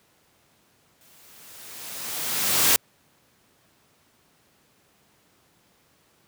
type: noise with exponential growth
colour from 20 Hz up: white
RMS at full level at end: -17 dBFS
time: 1.01-2.76 s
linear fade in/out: 0 ms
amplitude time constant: 380 ms
effects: pink hiss -62 dBFS RMS until 6.27 s + high-pass 100 Hz 12 dB/octave